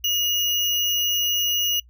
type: tone with sample-and-hold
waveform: sine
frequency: 2876 Hz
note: F#7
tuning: 50 cents flat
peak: -19 dBFS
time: 0.04-1.8 s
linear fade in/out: 5 ms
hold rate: 8820 Hz
effects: noise-tail reverb RT60 0.1 s tail -26 dB re dry + added 60 Hz sine -48 dBFS peak until 1.89 s

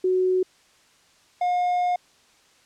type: tone pair in turn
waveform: sine / triangle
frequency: 370 / 716 Hz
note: F#4 / F5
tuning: 0 / +43 cents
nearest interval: major seventh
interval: 1143 cents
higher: second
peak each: -18 dBFS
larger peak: neither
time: 0.04-0.43 / 1.41-1.96 s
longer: second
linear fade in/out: 5 ms
effects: white hiss -58 dBFS RMS until 2.65 s + low-pass 7000 Hz 12 dB/octave

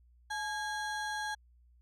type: ring-modulated tone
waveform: square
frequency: 1244.5 Hz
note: D#6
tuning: in tune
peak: -32 dBFS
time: 0.3-1.35 s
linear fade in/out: 10 ms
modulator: 391 Hz
effects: added 60 Hz sine -60 dBFS peak until 1.81 s + low-pass 8000 Hz 12 dB/octave

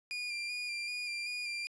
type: tone with vibrato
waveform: 30% pulse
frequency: 2412 Hz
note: D7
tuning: 46 cents sharp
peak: -33 dBFS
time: 0.11-1.67 s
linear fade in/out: 0 ms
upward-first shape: square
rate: 2.6 Hz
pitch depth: 23 cents each way
effects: resampled to 22050 Hz

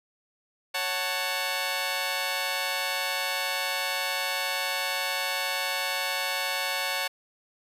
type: chord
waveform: 10% pulse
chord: F# minor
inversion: second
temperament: just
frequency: 555 / 740 / 888 Hz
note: C#5 / F#5 / A5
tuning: +2 / 0 / +16 cents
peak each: -24 dBFS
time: 0.74-7.08 s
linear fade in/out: 10 ms
effects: resampled to 32000 Hz

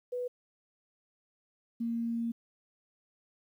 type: tone pair in turn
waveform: sine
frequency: 493.9 / 232.1 Hz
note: B4 / A#3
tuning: 0 / -7 cents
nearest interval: octave + minor second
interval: 1307 cents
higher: first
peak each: -32 / -30 dBFS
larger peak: second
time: 0.12-0.28 / 1.8-2.32 s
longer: second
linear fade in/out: 10 ms
effects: 11-bit

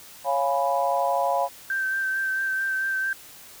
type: chord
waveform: sine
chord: C# dominant seventh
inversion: none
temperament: equal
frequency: 554.4 / 698.5 / 830.6 / 987.8 Hz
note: C#5 / E#5 / G#5 / B5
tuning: 0 / 0 / 0 / 0 cents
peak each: -26 / -25 / -27 / -27 dBFS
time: 0.24-1.49 s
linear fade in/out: 50 ms
type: tone with vibrato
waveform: sine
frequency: 1560 Hz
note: G6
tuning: 9 cents flat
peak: -23 dBFS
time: 1.7-3.13 s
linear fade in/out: 2 ms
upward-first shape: sine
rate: 4.5 Hz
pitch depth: 20 cents each way
effects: white hiss -46 dBFS RMS until 3.6 s

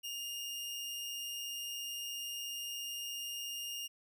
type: tone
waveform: sawtooth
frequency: 2829 Hz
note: F7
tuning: 22 cents sharp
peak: -36 dBFS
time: 0.03-3.88 s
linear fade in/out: 20 ms
effects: none

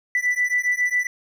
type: beating tone pair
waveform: triangle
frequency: 1975.5 / 1982.8 Hz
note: B6 / B6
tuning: 0 / +6 cents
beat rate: 7.3 Hz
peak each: -19 dBFS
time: 0.15-1.07 s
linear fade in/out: 2 ms
effects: tanh soft clip ceiling -14 dBFS

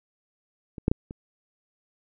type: clicks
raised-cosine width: 3 ms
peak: -24 / -7 / -8 / -24 dBFS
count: 4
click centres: 0.782 / 0.881 / 0.915 / 1.109 s
effects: none

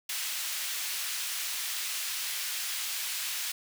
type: high-pass noise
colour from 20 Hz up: pink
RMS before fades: -34 dBFS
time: 0.09-3.52 s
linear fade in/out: 5 ms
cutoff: 2400 Hz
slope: 12 dB/octave
effects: none

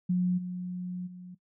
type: tone with level steps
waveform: sine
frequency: 180.3 Hz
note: F#3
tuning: 45 cents flat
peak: -23 / -32 / -41 dBFS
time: 0.09-1.35 s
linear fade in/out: 10 ms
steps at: 0.37 / 1.06 s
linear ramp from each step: 20 ms
effects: noise-tail reverb RT60 0.1 s tail -18 dB re dry

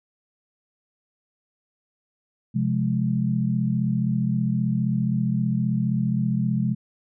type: chord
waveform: sine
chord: F minor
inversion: second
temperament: equal with one note detuned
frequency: 130.81 / 174.61 / 209.8 Hz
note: C3 / F3 / Ab3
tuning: 0 / 0 / +18 cents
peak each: -24 / -26 / -24 dBFS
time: 2.54-6.75 s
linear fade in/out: 20 ms
effects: none

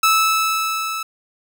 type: tone with level ramp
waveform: sawtooth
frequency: 1309 Hz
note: E6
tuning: 13 cents flat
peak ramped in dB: -8 to -20 dBFS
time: 0.03-1.03 s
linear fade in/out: 5 ms
effects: none

